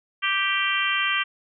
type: harmonic tone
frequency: 392 Hz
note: G4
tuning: in tune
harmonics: 3 / 4 / 5 / 6 / 7 / 8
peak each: -28 / -28 / -28 / -28 / -28 / -28 dBFS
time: 0.22-1.24 s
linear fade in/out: 20 ms
effects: none